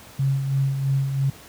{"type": "tone with tremolo", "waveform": "sine", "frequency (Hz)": 136.3, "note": "C#3", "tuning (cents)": -29, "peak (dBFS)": -17, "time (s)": [0.19, 1.3], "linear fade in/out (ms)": 5, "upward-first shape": "sine", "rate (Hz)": 3, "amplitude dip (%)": 50, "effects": ["pink hiss -45 dBFS RMS until 1.48 s", "high-pass 60 Hz 12 dB/octave"]}